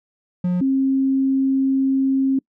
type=tone pair in turn; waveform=triangle / sine; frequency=178.9 / 268 Hz; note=F3 / C4; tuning=+42 / +42 cents; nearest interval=perfect fifth; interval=700 cents; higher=second; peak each=-15 dBFS; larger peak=neither; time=0.44-0.61 / 0.61-2.39 s; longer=second; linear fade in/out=5 ms; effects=noise-tail reverb RT60 0.1 s tail -26 dB re dry